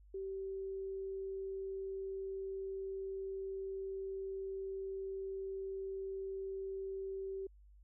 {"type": "tone", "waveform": "sine", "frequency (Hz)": 386.1, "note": "G4", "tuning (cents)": -26, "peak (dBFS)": -39, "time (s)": [0.14, 7.47], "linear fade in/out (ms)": 5, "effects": ["added 50 Hz sine -58 dBFS peak until 7.83 s"]}